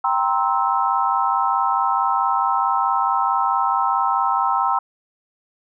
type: chord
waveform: sine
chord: C dominant seventh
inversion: second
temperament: just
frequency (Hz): 784.9 / 941.9 / 1046.5 / 1308.1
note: G5 / Bb5 / C6 / E6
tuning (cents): +2 / +18 / 0 / -14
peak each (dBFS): -22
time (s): 0.04-4.79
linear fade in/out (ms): 5
effects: none